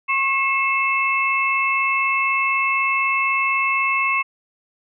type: tone cluster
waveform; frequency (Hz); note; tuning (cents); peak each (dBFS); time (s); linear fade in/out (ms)
sine; 1090 / 2162 / 2638; C#6 / C#7 / E7; -29 / -44 / +1; -21 / -22 / -21; 0.08-4.23; 20
effects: none